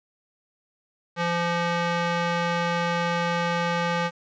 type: tone with band-pass filter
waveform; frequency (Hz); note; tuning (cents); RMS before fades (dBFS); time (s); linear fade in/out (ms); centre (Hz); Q
square; 171.8; F3; -28; -25; 1.16-4.11; 50; 1400; 0.64
effects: resampled to 16000 Hz + 8-bit

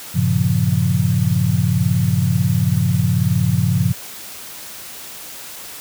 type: chord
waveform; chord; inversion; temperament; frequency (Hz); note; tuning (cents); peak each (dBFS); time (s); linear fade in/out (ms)
sine; G half-diminished seventh; none; equal; 98 / 116.54 / 138.59 / 174.61; G2 / Bb2 / Db3 / F3; 0 / 0 / 0 / 0; -19; 0.14-3.93; 20
effects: white hiss -34 dBFS RMS until 5.8 s + high-pass 60 Hz 12 dB/octave

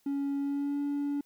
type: tone with pitch glide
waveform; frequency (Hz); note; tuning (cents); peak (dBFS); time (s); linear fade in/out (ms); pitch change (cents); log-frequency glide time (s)
triangle; 280 to 286; C#4 to D4; +18 to -46; -26; 0.06-1.21; 5; +36; 0.38-0.8
effects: tanh soft clip ceiling -23 dBFS + white hiss -69 dBFS RMS until 1.25 s

